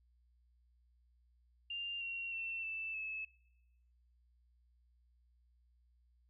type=tone with pitch steps; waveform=sine; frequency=2794 / 2744 / 2696 / 2648 / 2601 Hz; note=F7 / F7 / E7 / E7 / E7; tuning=0 / -31 / +38 / +7 / -24 cents; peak=-39 dBFS; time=1.7-3.25 s; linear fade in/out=5 ms; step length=310 ms; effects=noise-tail reverb RT60 1.0 s tail -22 dB re dry + added 60 Hz sine -68 dBFS peak until 6.29 s